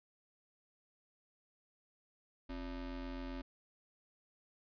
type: ring-modulated tone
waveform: square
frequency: 154.8 Hz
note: D#3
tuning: 9 cents flat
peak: -39 dBFS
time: 2.49-3.42 s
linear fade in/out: 10 ms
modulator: 111 Hz
effects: resampled to 11025 Hz